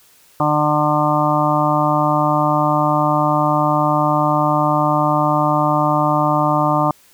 harmonic tone, 150 Hz, D3, 37 cents sharp, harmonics 1 / 2 / 4 / 5 / 6 / 7 / 8, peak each -21 / -21 / -21 / -21 / -21 / -21 / -21 dBFS, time 0.4-6.91 s, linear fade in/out 2 ms, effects white hiss -51 dBFS RMS until 7.13 s

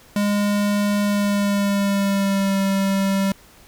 square tone with pitch glide, 204.8 to 195.21 Hz, G#3 to G3, -24 to -7 cents, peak -18 dBFS, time 0.16-3.32 s, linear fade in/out 2 ms, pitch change -83 cents, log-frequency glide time 1.03-2.58 s, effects pink hiss -49 dBFS RMS until 3.67 s

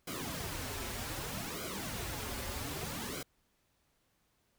pink noise with flanger, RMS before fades -40 dBFS, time 0.07-3.23 s, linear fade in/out 5 ms, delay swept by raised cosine 1.1 to 6.5 ms, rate 0.64 Hz, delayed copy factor -0.85, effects pink hiss -75 dBFS RMS until 4.58 s

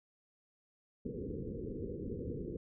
white low-pass noise, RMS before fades -41 dBFS, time 1.05-2.57 s, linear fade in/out 5 ms, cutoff 490 Hz, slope 96 dB/octave, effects none

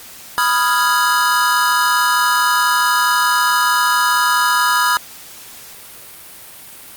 square chord, F half-diminished seventh, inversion second, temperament equal, 987.8 / 1244.5 / 1396.9 / 1661.2 Hz, Cb6 / Eb6 / F6 / Ab6, 0 / 0 / 0 / 0 cents, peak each -18 / -19 / -20 / -20 dBFS, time 0.38-4.97 s, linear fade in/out 0 ms, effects white hiss -37 dBFS RMS until 6.96 s + Opus 48 kbps

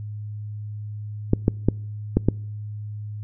clicks, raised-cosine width 3 ms, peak -3 dBFS, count 5, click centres 1.334 / 1.481 / 1.686 / 2.17 / 2.286 s, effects noise-tail reverb RT60 0.7 s tail -26 dB re dry + added 105 Hz sine -30 dBFS peak until 3.23 s

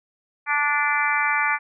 harmonic tone, 292.1 Hz, D4, 9 cents flat, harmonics 3 / 4 / 5 / 6 / 7 / 8, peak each -26 / -26 / -26 / -26 / -26 / -26 dBFS, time 0.46-1.59 s, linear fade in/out 50 ms, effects none

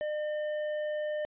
triangle tone with tanh clipping, 604 Hz, D5, 48 cents sharp, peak -32 dBFS, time 0.01-1.25 s, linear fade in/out 0 ms, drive 13 dB, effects resampled to 8000 Hz

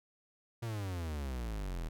45% pulse exponential sweep, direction down, 119.5 to 38.89 Hz, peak -36 dBFS, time 0.62-1.89 s, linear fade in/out 10 ms, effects none

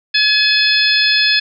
harmonic tone with a mistuned harmonic, 851 Hz, G#5, 42 cents sharp, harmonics 2 / 3 / 4 / 5 / 6, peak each -17 / -17 / -17 / -17 / -17 dBFS, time 0.14-1.4 s, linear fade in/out 10 ms, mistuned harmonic 4, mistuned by +18 cents, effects none

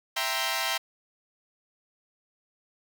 10% pulse chord, C dominant seventh, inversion first, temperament equal, 659.3 / 784 / 932.3 / 1046.5 Hz, E5 / G5 / Bb5 / C6, 0 / 0 / 0 / 0 cents, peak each -24 dBFS, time 0.16-0.78 s, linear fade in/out 10 ms, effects none

